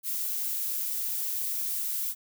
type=noise; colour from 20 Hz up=violet; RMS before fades=-31 dBFS; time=0.03-2.15 s; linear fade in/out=50 ms; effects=none